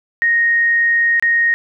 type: tone with dropouts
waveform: sine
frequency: 1864.7 Hz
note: A#6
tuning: in tune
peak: -11 dBFS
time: 0.22-1.54 s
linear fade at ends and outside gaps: 0 ms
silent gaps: 1.197-1.225 s
effects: none